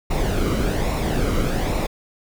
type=noise with flanger; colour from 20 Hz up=brown; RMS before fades=-21 dBFS; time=0.1-1.87 s; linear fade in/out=10 ms; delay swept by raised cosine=0.63 to 1.17 ms; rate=1.2 Hz; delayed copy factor=-0.55; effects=none